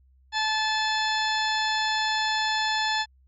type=harmonic tone with a mistuned harmonic; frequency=870 Hz; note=A5; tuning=20 cents flat; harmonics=1 / 2 / 3 / 4 / 5 / 6 / 8; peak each=-27 / -28 / -36 / -31 / -33 / -35 / -41 dBFS; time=0.32-3.06 s; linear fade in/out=50 ms; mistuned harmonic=5; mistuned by=-53 cents; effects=added 65 Hz sine -56 dBFS peak until 3.27 s